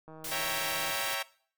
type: click train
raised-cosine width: 1 ms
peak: -35 dBFS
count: 132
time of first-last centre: 0.08-0.909 s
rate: 158 Hz
type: noise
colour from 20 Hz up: white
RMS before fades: -38 dBFS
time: 0.24-1.15 s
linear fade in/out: 5 ms
type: chord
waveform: 10% pulse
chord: C# diminished seventh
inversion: none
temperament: equal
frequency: 554.4 / 659.3 / 784 / 932.3 Hz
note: C#5 / E5 / G5 / Bb5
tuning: 0 / 0 / 0 / 0 cents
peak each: -29 dBFS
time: 0.31-1.23 s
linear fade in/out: 10 ms
effects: noise-tail reverb RT60 0.5 s tail -20 dB re dry